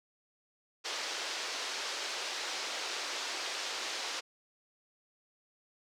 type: band-pass noise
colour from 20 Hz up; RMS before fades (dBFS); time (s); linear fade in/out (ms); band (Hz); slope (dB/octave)
white; -38; 0.84-4.21; 20; 360 to 5800; 24
effects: none